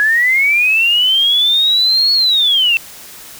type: linear two-way sweep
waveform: sine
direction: up then down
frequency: 1661.2 to 4385 to 2651 Hz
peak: -9 dBFS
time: 0-2.77 s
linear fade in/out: 0 ms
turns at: 2.13 s
effects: white hiss -35 dBFS RMS until 3.39 s